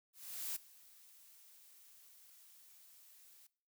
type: noise with ADSR envelope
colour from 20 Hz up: blue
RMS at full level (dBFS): -40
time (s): 0.13-3.47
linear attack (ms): 430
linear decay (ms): 7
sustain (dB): -22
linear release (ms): 5
effects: noise-tail reverb RT60 0.5 s tail -21 dB re dry